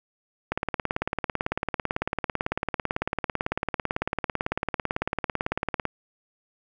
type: click train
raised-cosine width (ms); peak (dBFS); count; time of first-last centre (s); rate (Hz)
0.5; -10; 97; 0.52-5.853; 18
effects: none